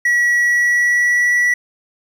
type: tone with pitch glide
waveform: triangle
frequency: 1930 to 1949 Hz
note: B6 to B6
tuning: -40 to -23 cents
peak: -10 dBFS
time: 0.05-1.54 s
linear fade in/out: 5 ms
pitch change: +17 cents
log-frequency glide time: 0.41-1.38 s
effects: 8-bit